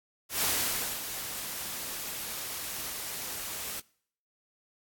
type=noise with ADSR envelope; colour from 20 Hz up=white; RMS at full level=-27 dBFS; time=0.29-3.8 s; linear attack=120 ms; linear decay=600 ms; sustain=-10 dB; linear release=4 ms; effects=noise-tail reverb RT60 0.6 s tail -24 dB re dry + AAC 64 kbps